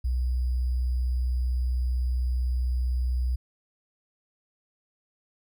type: tone with sample-and-hold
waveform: sine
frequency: 62.2 Hz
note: B1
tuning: 13 cents sharp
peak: -23 dBFS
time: 0.04-3.36 s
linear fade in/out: 10 ms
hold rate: 4900 Hz
effects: none